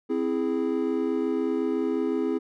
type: chord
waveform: triangle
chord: C augmented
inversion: none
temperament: equal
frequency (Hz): 261.6 / 329.6 / 415.3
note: C4 / E4 / G#4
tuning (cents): 0 / 0 / 0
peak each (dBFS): -26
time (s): 0.09-2.39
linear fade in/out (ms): 20
effects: none